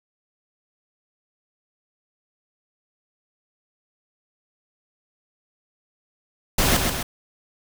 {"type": "noise with echo", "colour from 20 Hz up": "pink", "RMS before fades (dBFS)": -19, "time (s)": [6.58, 6.77], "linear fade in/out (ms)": 5, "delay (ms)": 130, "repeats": 2, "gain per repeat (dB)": -4, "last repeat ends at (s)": 7.03, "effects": []}